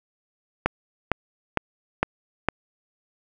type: click train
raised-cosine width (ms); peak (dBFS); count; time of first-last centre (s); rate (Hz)
0.5; -4; 5; 0.66-2.486; 2.19
effects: none